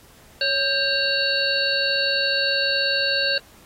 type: harmonic tone with a mistuned harmonic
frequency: 554.4 Hz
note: C#5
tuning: in tune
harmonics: 1 / 3 / 5 / 7 / 8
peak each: -27 / -24 / -27 / -28 / -23 dBFS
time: 0.41-3.38 s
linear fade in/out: 2 ms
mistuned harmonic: 3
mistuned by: -82 cents
effects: pink hiss -51 dBFS RMS until 3.65 s + AAC 48 kbps